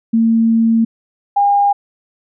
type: tone pair in turn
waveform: sine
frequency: 226.9 / 808.6 Hz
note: A#3 / G#5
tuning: -47 / -46 cents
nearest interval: octave + minor seventh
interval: 2201 cents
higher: second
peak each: -9 dBFS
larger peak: neither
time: 0.13-0.85 / 1.36-1.73 s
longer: first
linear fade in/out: 10 ms
effects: none